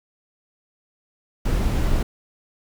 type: noise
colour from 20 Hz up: brown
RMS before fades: -20 dBFS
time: 1.45-2.03 s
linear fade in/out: 5 ms
effects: none